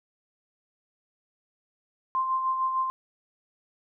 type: tone with tremolo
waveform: sine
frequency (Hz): 1046.5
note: C6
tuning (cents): 0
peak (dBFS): -22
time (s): 2.15-2.9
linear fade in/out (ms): 0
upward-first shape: sine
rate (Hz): 6.6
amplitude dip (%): 45
effects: none